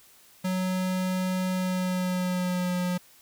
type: tone with pitch glide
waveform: square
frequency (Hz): 185 to 179.73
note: F#3 to F3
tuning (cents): 0 to +50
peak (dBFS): -26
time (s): 0.44-2.98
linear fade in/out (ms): 10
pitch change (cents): -50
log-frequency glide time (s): 1.52-2.78
effects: white hiss -56 dBFS RMS until 3.21 s